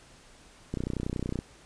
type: click train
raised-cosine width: 3 ms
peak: -18 dBFS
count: 21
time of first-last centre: 0.74-1.389 s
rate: 30.8 Hz
effects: pink hiss -55 dBFS RMS until 1.65 s + resampled to 22050 Hz